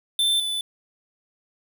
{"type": "tone pair in turn", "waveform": "square", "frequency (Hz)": [3549, 3496], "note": ["A7", "A7"], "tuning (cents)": [14, -12], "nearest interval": "unison", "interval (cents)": 26, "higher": "first", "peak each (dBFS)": [-19, -25], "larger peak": "first", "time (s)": [[0.19, 0.4], [0.4, 0.61]], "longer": "neither", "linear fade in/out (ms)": 2, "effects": ["8-bit"]}